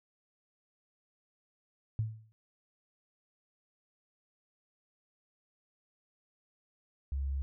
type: tone with exponential decay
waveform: sine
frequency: 110 Hz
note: A2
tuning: in tune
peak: -26 dBFS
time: 1.99-2.32 s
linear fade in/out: 0 ms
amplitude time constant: 71 ms
type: tone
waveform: sine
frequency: 68.5 Hz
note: C#2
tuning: 20 cents flat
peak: -31 dBFS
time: 7.12-7.42 s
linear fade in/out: 0 ms
effects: none